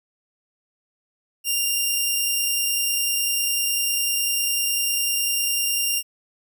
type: tone pair together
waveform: 10% pulse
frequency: 2764 / 2794 Hz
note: F7 / F7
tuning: -19 / 0 cents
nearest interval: unison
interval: 19 cents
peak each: -23 / -12 dBFS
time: 1.44-6.03 s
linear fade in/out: 50 ms
effects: none